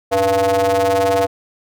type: ring-modulated tone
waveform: square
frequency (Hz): 99.1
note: G2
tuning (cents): +19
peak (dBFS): -11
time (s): 0.11-1.27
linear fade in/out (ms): 20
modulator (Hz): 585
effects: none